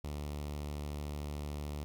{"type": "tone with notch filter", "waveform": "sawtooth", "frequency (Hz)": 73.5, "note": "D2", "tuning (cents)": 2, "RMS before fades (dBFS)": -40, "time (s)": [0.04, 1.84], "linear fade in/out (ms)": 0, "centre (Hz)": 1600, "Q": 1.9, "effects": ["12-bit"]}